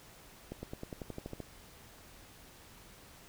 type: accelerating click train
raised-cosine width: 2 ms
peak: -27 dBFS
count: 11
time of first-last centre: 0.52-1.403 s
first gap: 110 ms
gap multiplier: 0.95
effects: pink hiss -56 dBFS RMS until 3.28 s